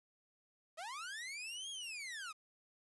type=linear two-way sweep; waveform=sawtooth; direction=up then down; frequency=600 to 3322 to 1201 Hz; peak=-40 dBFS; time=0.77-2.33 s; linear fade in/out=20 ms; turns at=1.7 s; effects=resampled to 24000 Hz + 11-bit